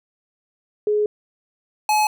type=tone pair in turn; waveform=sine / square; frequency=420 / 851 Hz; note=G#4 / G#5; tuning=+19 / +42 cents; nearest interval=octave; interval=1223 cents; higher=second; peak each=-16 dBFS; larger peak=neither; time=0.87-1.06 / 1.89-2.07 s; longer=first; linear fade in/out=2 ms; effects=none